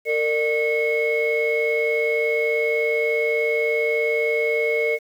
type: tone cluster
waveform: sine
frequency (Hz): 457.6 / 601 / 2187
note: A#4 / D5 / C#7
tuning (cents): -32 / +40 / -24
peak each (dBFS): -20 / -25 / -22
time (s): 0.05-4.99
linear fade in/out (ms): 50
effects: tanh soft clip ceiling -12 dBFS + 8-bit